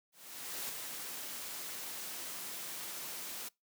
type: noise with ADSR envelope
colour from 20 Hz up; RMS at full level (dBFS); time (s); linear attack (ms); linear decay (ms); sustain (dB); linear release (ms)
white; -39; 0.12-3.49; 570; 4; -4; 11
effects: noise-tail reverb RT60 0.2 s tail -24 dB re dry + high-pass 150 Hz 12 dB/octave